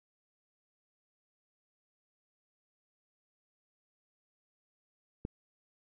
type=click; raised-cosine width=3 ms; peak=-23 dBFS; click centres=5.251 s; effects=none